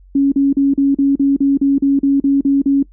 sine tone bursts, 277.2 Hz, C#4, in tune, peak -9 dBFS, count 13, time 0.15-2.828 s, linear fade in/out 5 ms, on 170 ms, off 39 ms, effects noise-tail reverb RT60 0.1 s tail -20 dB re dry + added 46 Hz sine -41 dBFS peak until 2.92 s

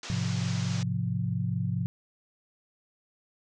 white band-pass noise, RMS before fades -41 dBFS, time 0.03-0.83 s, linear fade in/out 2 ms, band 210 to 6700 Hz, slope 48 dB/octave
sine chord, F minor, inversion first, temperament equal with one note detuned, 106.31 / 130.81 / 174.61 Hz, Ab2 / C3 / F3, +41 / 0 / 0 cents, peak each -31 dBFS, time 0.1-1.86 s, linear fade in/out 0 ms
effects none

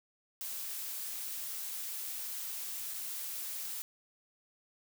blue noise with dropouts, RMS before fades -40 dBFS, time 0.41-3.82 s, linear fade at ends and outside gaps 0 ms, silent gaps 2.938-2.942 s, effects none

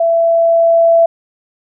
sine tone with level ramp, 668 Hz, E5, 23 cents sharp, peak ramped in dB -9 to -5 dBFS, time 0-1.06 s, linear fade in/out 5 ms, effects none

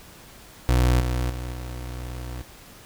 30% pulse tone with level steps, 61.74 Hz, B1, in tune, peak -14 / -20 / -27 / -29 dBFS, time 0.69-2.42 s, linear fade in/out 0 ms, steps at 1 / 1.3 / 1.53 s, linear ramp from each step 2 ms, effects pink hiss -47 dBFS RMS until 2.85 s

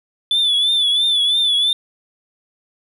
sine tone with vibrato, 3481 Hz, A7, 19 cents flat, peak -11 dBFS, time 0.31-1.73 s, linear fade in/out 2 ms, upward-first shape triangle, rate 3 Hz, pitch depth 78 cents each way, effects tanh soft clip ceiling -12 dBFS

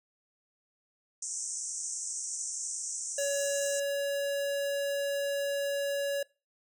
white band-pass noise, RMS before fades -37 dBFS, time 1.22-3.8 s, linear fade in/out 5 ms, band 5700 to 8700 Hz, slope 96 dB/octave
square tone, 563 Hz, C#5, 27 cents sharp, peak -30 dBFS, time 3.18-6.23 s, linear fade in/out 5 ms
effects noise-tail reverb RT60 0.3 s tail -24 dB re dry

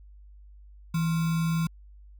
sine tone with sample-and-hold, 164.2 Hz, E3, 6 cents flat, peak -23 dBFS, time 0.94-1.67 s, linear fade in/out 5 ms, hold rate 1225 Hz, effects added 50 Hz sine -47 dBFS peak until 2.19 s

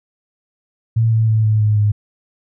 sine tone with pitch steps, 113.6 / 111.71 / 109.86 / 108.03 / 106.24 / 104.47 Hz, A#2 / A2 / A2 / A2 / G#2 / G#2, -44 / +27 / -2 / -31 / +40 / +11 cents, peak -11 dBFS, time 0.96-1.92 s, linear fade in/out 10 ms, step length 160 ms, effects none

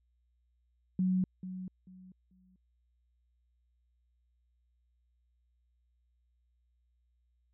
sine tone with echo, 185.1 Hz, F#3, 1 cent sharp, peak -26 dBFS, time 0.99-1.24 s, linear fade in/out 2 ms, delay 440 ms, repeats 3, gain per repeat -12 dB, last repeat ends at 2.56 s, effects added 60 Hz sine -70 dBFS peak until 7.53 s

